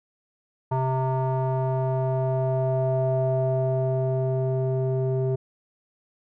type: tone with low-pass filter sweep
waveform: square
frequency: 130.81 Hz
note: C3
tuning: in tune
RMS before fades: -24 dBFS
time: 0.71-5.36 s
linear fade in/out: 10 ms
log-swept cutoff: 900 to 500 Hz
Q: 5.1
effects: none